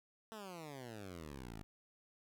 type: exponential sweep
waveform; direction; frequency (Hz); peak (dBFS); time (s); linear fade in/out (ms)
10% pulse; down; 226.4 to 49.93; -39; 0.32-1.63; 0
effects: none